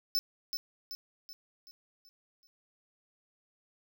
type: tone with echo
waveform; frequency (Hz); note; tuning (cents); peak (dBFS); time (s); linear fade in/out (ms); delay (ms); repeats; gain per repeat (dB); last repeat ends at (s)
square; 5274; E8; 0; -27; 0.15-0.19; 0; 380; 6; -6; 2.47
effects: none